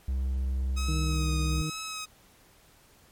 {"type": "tone", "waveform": "triangle", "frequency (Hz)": 65.41, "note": "C2", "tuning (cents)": 0, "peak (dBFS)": -24, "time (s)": [0.08, 1.62], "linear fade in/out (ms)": 5}
{"type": "tone with vibrato", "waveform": "10% pulse", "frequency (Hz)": 1267, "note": "D#6", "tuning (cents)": 31, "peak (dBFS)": -26, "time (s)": [0.76, 2.06], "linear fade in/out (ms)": 20, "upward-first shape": "triangle", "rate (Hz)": 1.2, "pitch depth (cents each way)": 35}
{"type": "harmonic tone", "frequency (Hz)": 155.56, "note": "D#3", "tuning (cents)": 0, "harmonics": [1, 2, 3], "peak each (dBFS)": [-30, -36, -44], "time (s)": [0.88, 1.7], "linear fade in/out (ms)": 5}
{"effects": ["pink hiss -59 dBFS RMS until 3.11 s", "MP3 64 kbps"]}